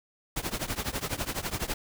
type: noise with tremolo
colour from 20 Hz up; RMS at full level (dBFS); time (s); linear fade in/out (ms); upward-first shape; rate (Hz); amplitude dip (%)
pink; -29; 0.36-1.74; 5; triangle; 12; 95
effects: none